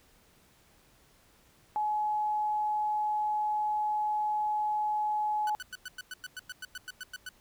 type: tone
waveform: sine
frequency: 847 Hz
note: G#5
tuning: 34 cents sharp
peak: -27 dBFS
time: 1.76-5.55 s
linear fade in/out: 0 ms
type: tone bursts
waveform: sawtooth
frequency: 1493 Hz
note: F#6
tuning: 15 cents sharp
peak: -34 dBFS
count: 15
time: 5.47-7.29 s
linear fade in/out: 2 ms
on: 28 ms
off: 100 ms
effects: pink hiss -63 dBFS RMS until 7.4 s